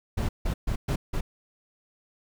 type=noise bursts at uneven times; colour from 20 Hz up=brown; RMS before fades=-26 dBFS; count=5; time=0.17-0.29 / 0.45-0.54 / 0.67-0.76 / 0.88-0.96 / 1.13-1.21 s; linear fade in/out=10 ms; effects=none